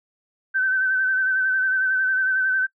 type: tone with vibrato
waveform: sine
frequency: 1534 Hz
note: G6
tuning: 38 cents flat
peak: -18 dBFS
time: 0.54-2.67 s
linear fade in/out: 20 ms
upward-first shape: sine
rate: 11 Hz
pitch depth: 33 cents each way
effects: noise-tail reverb RT60 0.1 s tail -22 dB re dry